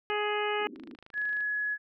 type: harmonic tone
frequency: 418 Hz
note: G#4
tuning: 11 cents sharp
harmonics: 1 / 2 / 3 / 4 / 5 / 6 / 7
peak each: -31 / -34 / -36 / -37 / -38 / -39 / -39 dBFS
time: 0.1-0.67 s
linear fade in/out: 0 ms
type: band-pass noise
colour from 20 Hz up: white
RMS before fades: -46 dBFS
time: 0.59-0.96 s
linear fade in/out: 20 ms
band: 240 to 350 Hz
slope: 48 dB/octave
type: click train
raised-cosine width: 0.3 ms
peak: -35 dBFS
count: 18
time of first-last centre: 0.76-1.406 s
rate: 26.3 Hz
type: tone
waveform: sine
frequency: 1689 Hz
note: G#6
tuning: 29 cents sharp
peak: -28 dBFS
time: 1.13-1.78 s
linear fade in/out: 50 ms
effects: none